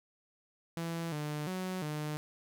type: tone with pitch steps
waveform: sawtooth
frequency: 166.8 / 149.7 / 185.4 / 151.1 Hz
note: E3 / D3 / F#3 / D3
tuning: +21 / +33 / +4 / +50 cents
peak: -31 dBFS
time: 0.77-2.17 s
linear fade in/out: 0 ms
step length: 350 ms
effects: none